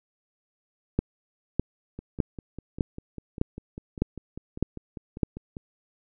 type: two click trains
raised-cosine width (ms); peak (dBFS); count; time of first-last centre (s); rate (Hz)
3; -24 / -9; 19 / 8; 1.99-5.569 / 0.99-5.232; 5.03 / 1.65
effects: none